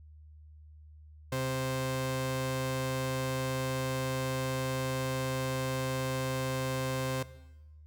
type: tone pair together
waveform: sawtooth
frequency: 130.85 / 261.7 Hz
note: C3 / C4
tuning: 0 / 0 cents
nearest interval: octave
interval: 1200 cents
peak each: -28 dBFS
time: 1.32-7.23 s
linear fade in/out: 5 ms
effects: noise-tail reverb RT60 1.0 s tail -17 dB re dry + added 76 Hz sine -50 dBFS peak until 7.86 s